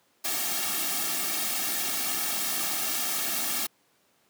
white noise with comb filter, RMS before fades -29 dBFS, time 0.24-3.67 s, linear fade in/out 10 ms, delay 2 ms, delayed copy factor -0.8, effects pink hiss -66 dBFS RMS until 4.29 s + high-pass 200 Hz 12 dB/octave

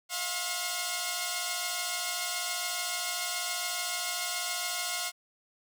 5% pulse tone cluster, 654 / 713 / 1073 Hz, E5 / F5 / C6, -14 / +36 / +43 cents, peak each -29 / -22 / -24 dBFS, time 0.09-5.12 s, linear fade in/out 50 ms, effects none

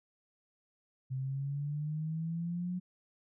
sine exponential sweep, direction up, 129.7 to 182.5 Hz, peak -33 dBFS, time 1.1-2.8 s, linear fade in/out 20 ms, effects none

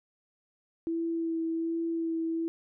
sine tone with vibrato, 329.6 Hz, E4, in tune, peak -28 dBFS, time 0.87-2.48 s, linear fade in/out 0 ms, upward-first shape sine, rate 1.3 Hz, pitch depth 15 cents each way, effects none

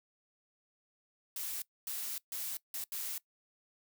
blue noise bursts at uneven times, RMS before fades -39 dBFS, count 5, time 1.36-1.62 / 1.87-2.18 / 2.32-2.57 / 2.74-2.84 / 2.92-3.18 s, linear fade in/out 2 ms, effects noise-tail reverb RT60 0.1 s tail -21 dB re dry

